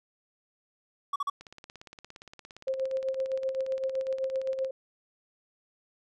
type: tone bursts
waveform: triangle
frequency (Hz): 1130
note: C#6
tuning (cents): +33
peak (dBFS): -25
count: 3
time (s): 1.13-1.299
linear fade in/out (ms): 5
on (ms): 29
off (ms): 41
type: click train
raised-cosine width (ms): 0.2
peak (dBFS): -29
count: 57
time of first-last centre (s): 1.41-4.647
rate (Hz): 17.3
type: tone with tremolo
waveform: sine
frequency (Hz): 529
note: C5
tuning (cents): +19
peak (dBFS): -25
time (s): 2.67-4.71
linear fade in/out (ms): 5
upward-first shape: triangle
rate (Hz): 7.8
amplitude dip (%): 70
effects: none

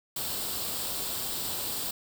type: noise with comb filter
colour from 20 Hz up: white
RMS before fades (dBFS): -33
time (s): 0.16-1.91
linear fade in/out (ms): 5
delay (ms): 0.24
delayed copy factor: +0.55
effects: none

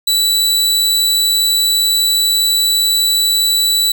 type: tone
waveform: sawtooth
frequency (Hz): 3951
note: B7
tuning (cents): 0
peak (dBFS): -8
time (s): 0.07-3.92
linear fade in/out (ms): 5
effects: none

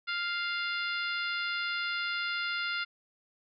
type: harmonic tone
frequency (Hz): 698.5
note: F5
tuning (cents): 0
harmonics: 2 / 3 / 4 / 5 / 6 / 7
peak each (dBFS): -33 / -37 / -39 / -41 / -43 / -44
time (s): 0.07-2.85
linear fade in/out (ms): 20
effects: none

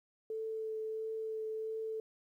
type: tone with vibrato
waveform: sine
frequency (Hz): 440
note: A4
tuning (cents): 0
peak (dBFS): -36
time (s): 0.3-2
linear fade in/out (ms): 2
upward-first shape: triangle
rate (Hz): 1.5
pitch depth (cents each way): 12
effects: 12-bit

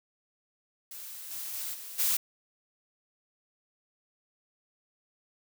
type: noise with level steps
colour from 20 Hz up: blue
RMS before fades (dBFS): -43 / -38 / -36 / -43 / -27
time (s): 0.91-2.17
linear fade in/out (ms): 5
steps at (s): 1.3 / 1.53 / 1.73 / 1.98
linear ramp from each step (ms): 20
effects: none

